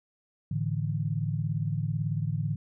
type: chord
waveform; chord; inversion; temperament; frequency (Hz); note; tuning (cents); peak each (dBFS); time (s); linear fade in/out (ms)
sine; A suspended fourth; none; equal with one note detuned; 108.36 / 146.83 / 164.81; A2 / D3 / E3; -26 / 0 / 0; -31 / -30 / -33; 0.51-2.56; 5
effects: none